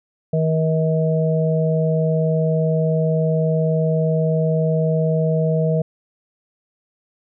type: harmonic tone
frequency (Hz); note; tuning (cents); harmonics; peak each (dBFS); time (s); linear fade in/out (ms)
159.3; D#3; +41; 1 / 3 / 4; -17 / -22 / -23; 0.33-5.82; 5
effects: none